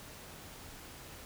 silence, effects pink hiss -50 dBFS RMS until 1.25 s

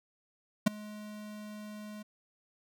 square tone with ADSR envelope, 210.8 Hz, G#3, 26 cents sharp, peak -19 dBFS, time 0.66-2.03 s, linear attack 12 ms, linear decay 10 ms, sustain -24 dB, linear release 12 ms, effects none

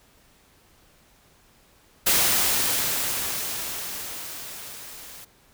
white noise with level ramp, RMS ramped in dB -19 to -43 dBFS, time 2.06-5.25 s, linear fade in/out 10 ms, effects pink hiss -58 dBFS RMS until 5.53 s

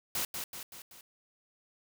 white noise with echo, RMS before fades -33 dBFS, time 0.15-0.25 s, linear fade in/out 2 ms, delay 190 ms, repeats 4, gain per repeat -5 dB, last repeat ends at 1.01 s, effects none

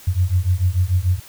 sine beating tone pair, 87.6 / 94.4 Hz, F2 / F#2, +6 / +35 cents, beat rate 6.8 Hz, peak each -18 / -18 dBFS, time 0.07-1.2 s, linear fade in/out 10 ms, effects white hiss -43 dBFS RMS until 1.28 s

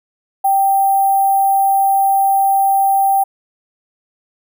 sine tone with sample-and-hold, 784 Hz, G5, in tune, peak -10 dBFS, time 0.44-3.24 s, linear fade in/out 10 ms, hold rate 11025 Hz, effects none

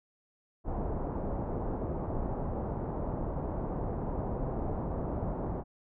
pink low-pass noise, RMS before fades -34 dBFS, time 0.64-5.64 s, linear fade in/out 50 ms, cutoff 890 Hz, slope 24 dB/octave, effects none

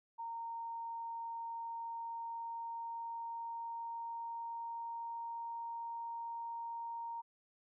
sine tone with pitch glide, 923 to 928.9 Hz, A#5 to A#5, -17 to -6 cents, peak -40 dBFS, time 0.18-7.22 s, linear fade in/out 20 ms, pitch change +11 cents, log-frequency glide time 1.39-5.39 s, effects none

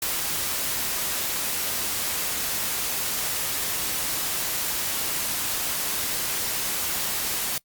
white noise, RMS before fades -27 dBFS, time 0.02-7.58 s, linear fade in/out 2 ms, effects noise-tail reverb RT60 0.1 s tail -23 dB re dry + Opus 48 kbps

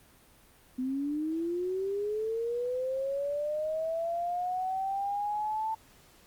sine linear sweep, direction up, 251.1 to 889 Hz, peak -29 dBFS, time 0.78-5.75 s, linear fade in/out 10 ms, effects pink hiss -59 dBFS RMS until 6.26 s + Opus 32 kbps

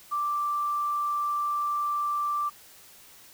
sine tone with quantisation, 1174.7 Hz, D6, in tune, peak -25 dBFS, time 0.11-2.5 s, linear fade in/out 20 ms, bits 9, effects white hiss -52 dBFS RMS until 3.33 s

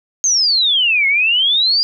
sine exponential two-way sweep, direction down then up, 6500 to 2139 to 4895 Hz, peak -11 dBFS, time 0.24-1.83 s, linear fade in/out 0 ms, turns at 1.07 s, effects none

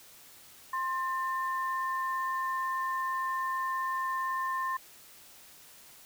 sine tone pair together, 1053 / 1795.6 Hz, C6 / A6, +11 / +35 cents, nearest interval major sixth, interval 924 cents, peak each -30 / -37 dBFS, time 0.73-4.77 s, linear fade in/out 5 ms, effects white hiss -54 dBFS RMS until 6.05 s

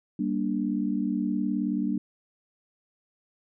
sine chord, G minor, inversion none, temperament just, 196 / 235.2 / 294 Hz, G3 / Bb3 / D4, 0 / +16 / +2 cents, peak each -29 dBFS, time 0.19-1.98 s, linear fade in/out 5 ms, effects none

